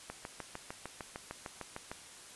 click train, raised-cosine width 0.5 ms, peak -25 dBFS, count 13, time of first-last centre 0.1-1.915 s, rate 6.61 Hz, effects white hiss -52 dBFS RMS until 2.35 s + resampled to 24000 Hz

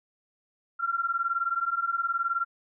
sine beating tone pair, 1361 / 1380 Hz, F6 / F6, -45 / -21 cents, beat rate 19 Hz, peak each -29 / -28 dBFS, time 0.79-2.45 s, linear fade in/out 20 ms, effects none

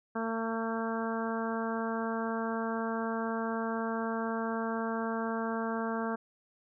harmonic tone, 226 Hz, A3, 47 cents sharp, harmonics 1 / 2 / 3 / 4 / 5 / 6 / 7, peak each -34 / -37 / -39 / -40 / -41 / -42 / -42 dBFS, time 0.15-6.16 s, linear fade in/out 10 ms, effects none

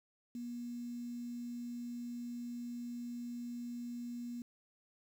sine tone with quantisation, 240 Hz, B3, 49 cents flat, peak -40 dBFS, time 0.35-4.42 s, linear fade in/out 2 ms, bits 10, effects none

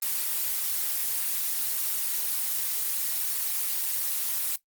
blue noise, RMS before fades -28 dBFS, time 0.02-4.56 s, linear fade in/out 5 ms, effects noise-tail reverb RT60 0.1 s tail -17 dB re dry + Opus 24 kbps

